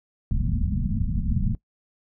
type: low-pass noise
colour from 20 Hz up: pink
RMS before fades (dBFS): -24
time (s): 0.31-1.55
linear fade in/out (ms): 2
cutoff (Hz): 240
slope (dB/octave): 96
effects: noise-tail reverb RT60 0.1 s tail -19 dB re dry